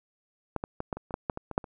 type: clicks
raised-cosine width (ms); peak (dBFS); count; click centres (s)
1; -15 / -18 / -18 / -16 / -24 / -26 / -14 / -13 / -21 / -22 / -10 / -28; 12; 0.563 / 0.639 / 0.804 / 0.928 / 0.97 / 1.108 / 1.141 / 1.298 / 1.374 / 1.513 / 1.579 / 1.642
effects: none